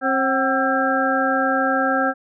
harmonic tone with a mistuned harmonic, 267.3 Hz, C4, 37 cents sharp, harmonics 1 / 2 / 3 / 5 / 6, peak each -23 / -23 / -23 / -23 / -23 dBFS, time 0.01-2.14 s, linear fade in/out 50 ms, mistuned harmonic 3, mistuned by -85 cents, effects none

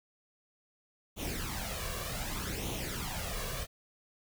pink noise with flanger, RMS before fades -37 dBFS, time 1.16-3.67 s, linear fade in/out 50 ms, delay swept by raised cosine 0.3 to 1.8 ms, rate 0.65 Hz, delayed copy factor +0.65, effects none

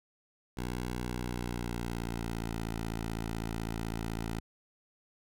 10% pulse tone with pitch glide, 61 to 55.94 Hz, B1 to A1, -21 to +29 cents, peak -26 dBFS, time 0.57-4.4 s, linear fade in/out 5 ms, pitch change -150 cents, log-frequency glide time 1.14-2.63 s, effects none

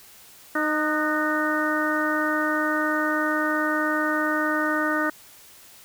harmonic tone with a mistuned harmonic, 307.2 Hz, D#4, 22 cents flat, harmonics 1 / 2 / 3 / 4 / 5 / 6, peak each -26 / -29 / -34 / -28 / -27 / -29 dBFS, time 0.55-5.1 s, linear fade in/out 5 ms, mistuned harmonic 5, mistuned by -49 cents, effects white hiss -49 dBFS RMS until 5.84 s

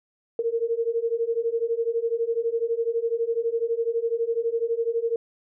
sine beating tone pair, 455.5 / 467.5 Hz, A#4 / A#4, -40 / +5 cents, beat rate 12 Hz, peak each -26 / -25 dBFS, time 0.39-5.16 s, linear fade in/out 2 ms, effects none

